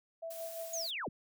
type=tone with tremolo; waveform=sine; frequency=659.3 Hz; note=E5; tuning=in tune; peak=-38 dBFS; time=0.22-0.87 s; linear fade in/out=10 ms; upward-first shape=sine; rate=5.8 Hz; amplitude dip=55%
type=noise; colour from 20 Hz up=blue; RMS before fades=-48 dBFS; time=0.3-0.91 s; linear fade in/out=10 ms
type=linear sweep; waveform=sine; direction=down; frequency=6870 to 60.8 Hz; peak=-36 dBFS; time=0.73-1.09 s; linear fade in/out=5 ms
effects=none